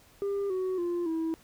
sine tone with pitch steps, 399.7 / 372.9 / 348 / 324.7 Hz, G4 / F#4 / F4 / E4, +34 / +14 / -6 / -26 cents, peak -25 dBFS, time 0.22-1.34 s, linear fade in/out 0 ms, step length 280 ms, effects tanh soft clip ceiling -27 dBFS + pink hiss -59 dBFS RMS until 1.43 s

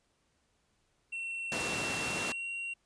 triangle tone with pitch glide, 2713 to 2749 Hz, E7 to F7, +49 to -28 cents, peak -34 dBFS, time 1.12-2.74 s, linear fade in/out 10 ms, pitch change +23 cents, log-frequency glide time 1.98-2.51 s
pink high-pass noise, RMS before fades -36 dBFS, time 1.52-2.32 s, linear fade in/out 0 ms, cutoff 140 Hz, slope 12 dB/octave
effects pink hiss -74 dBFS RMS until 2.85 s + resampled to 22050 Hz

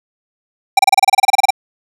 square tone bursts, 784 Hz, G5, in tune, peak -6 dBFS, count 15, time 0.77-1.506 s, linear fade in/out 5 ms, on 22 ms, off 29 ms, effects low-pass 11000 Hz 12 dB/octave

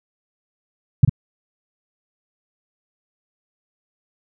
sine tone with echo, 130.9 Hz, C3, 1 cent sharp, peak -4 dBFS, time 1.03-1.05 s, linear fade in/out 5 ms, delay 45 ms, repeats 1, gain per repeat -5 dB, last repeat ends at 1.095 s, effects none

